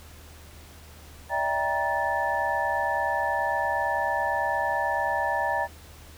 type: tone cluster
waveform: sine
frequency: 584 / 653 / 793 / 942 / 1750 Hz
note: D5 / E5 / G5 / A#5 / A6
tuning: -10 / -17 / +20 / +18 / -10 cents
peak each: -32 / -32 / -29 / -28 / -30 dBFS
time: 1.29-5.68 s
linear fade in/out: 50 ms
effects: added 77 Hz sine -47 dBFS peak until 6.17 s + pink hiss -50 dBFS RMS until 6.17 s